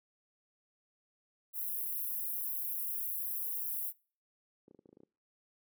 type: high-pass noise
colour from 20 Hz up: white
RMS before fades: -37 dBFS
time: 1.53-3.93 s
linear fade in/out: 50 ms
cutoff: 11000 Hz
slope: 48 dB/octave
type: clicks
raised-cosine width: 3 ms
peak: -36 dBFS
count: 10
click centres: 4.681 / 4.711 / 4.747 / 4.791 / 4.858 / 4.891 / 4.929 / 4.971 / 5.004 / 5.034 s
effects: noise-tail reverb RT60 0.4 s tail -24 dB re dry + high-pass 400 Hz 12 dB/octave